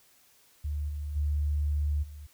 sine tone with level steps, 73.7 Hz, D2, 7 cents sharp, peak -29 / -32 / -25 / -41 dBFS, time 0.64-2.27 s, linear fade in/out 10 ms, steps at 0.88 / 1.15 / 2.02 s, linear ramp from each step 20 ms, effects white hiss -62 dBFS RMS until 2.33 s

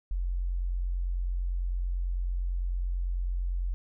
sine tone, 44.5 Hz, F1, 33 cents sharp, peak -27 dBFS, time 0.11-3.74 s, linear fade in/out 0 ms, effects none

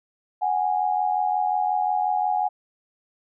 sine tone pair together, 740 / 825.6 Hz, F#5 / G#5, 0 / -10 cents, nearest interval major second, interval 190 cents, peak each -23 dBFS, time 0.41-2.49 s, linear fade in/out 20 ms, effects none

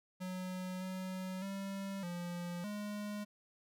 square tone with pitch steps, 184.2 / 186.4 / 195.8 / 174.6 / 207.5 Hz, F#3 / F#3 / G3 / F3 / G#3, -7 / +13 / -2 / 0 / -1 cents, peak -40 dBFS, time 0.2-3.25 s, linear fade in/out 20 ms, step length 610 ms, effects none

